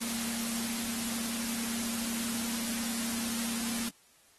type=tone in noise; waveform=sine; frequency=231.4 Hz; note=A#3; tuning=13 cents flat; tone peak=-36 dBFS; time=0.01-3.89 s; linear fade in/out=5 ms; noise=white; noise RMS=-36 dBFS; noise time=0.01-3.89 s; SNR=-3 dB; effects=white hiss -63 dBFS RMS until 4.38 s + AAC 32 kbps